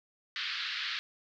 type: band-pass noise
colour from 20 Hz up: white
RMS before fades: -36 dBFS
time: 0.36-0.99 s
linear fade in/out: 0 ms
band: 1300 to 4500 Hz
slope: 48 dB/octave
effects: none